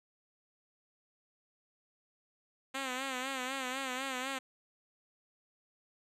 5% pulse tone with vibrato, 261.6 Hz, C4, in tune, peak -24 dBFS, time 2.74-4.39 s, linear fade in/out 10 ms, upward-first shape sine, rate 4 Hz, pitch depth 75 cents each way, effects low-pass 10000 Hz 12 dB/octave

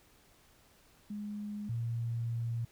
sine tone pair in turn, 207.7 / 116.57 Hz, G#3 / A#2, 0 / 0 cents, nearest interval minor seventh, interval 1000 cents, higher first, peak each -37 / -32 dBFS, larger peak second, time 1.1-1.69 / 1.69-2.65 s, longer second, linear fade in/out 5 ms, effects pink hiss -64 dBFS RMS until 2.71 s

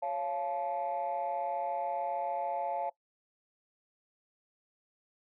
sine chord, Db augmented, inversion none, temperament just, 554.4 / 693 / 866.2 Hz, Db5 / F5 / A5, 0 / -14 / -27 cents, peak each -36 / -34 / -34 dBFS, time 0.02-2.9 s, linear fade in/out 10 ms, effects noise-tail reverb RT60 0.1 s tail -21 dB re dry + tanh soft clip ceiling -26 dBFS

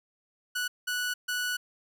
sawtooth tone bursts at uneven times, 1476 Hz, F#6, 5 cents flat, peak -25 dBFS, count 3, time 0.55-0.68 / 0.87-1.14 / 1.28-1.57 s, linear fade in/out 10 ms, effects none

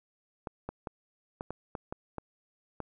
clicks, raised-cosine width 1 ms, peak -22 dBFS, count 9, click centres 0.472 / 0.69 / 0.872 / 1.409 / 1.506 / 1.752 / 1.925 / 2.183 / 2.803 s, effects none

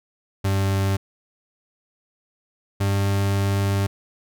40% pulse tone pair in turn, 97.6 / 99.13 Hz, G2 / G2, -7 / +20 cents, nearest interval unison, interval 27 cents, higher second, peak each -18 dBFS, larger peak neither, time 0.44-0.97 / 2.8-3.87 s, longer second, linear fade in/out 10 ms, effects none

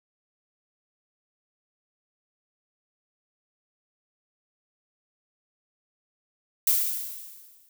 violet noise with exponential decay, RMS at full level -20 dBFS, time 6.67-7.69 s, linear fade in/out 2 ms, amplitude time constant 220 ms, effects none

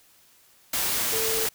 sine tone in noise, 446.2 Hz, A4, 24 cents sharp, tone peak -29 dBFS, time 1.13-1.46 s, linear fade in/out 5 ms, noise white, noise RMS -26 dBFS, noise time 0.73-1.49 s, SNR -6 dB, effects white hiss -58 dBFS RMS until 1.54 s

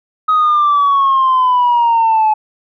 sine exponential sweep, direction down, 1266 to 855 Hz, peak -7 dBFS, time 0.28-2.34 s, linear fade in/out 10 ms, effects tanh soft clip ceiling -6 dBFS

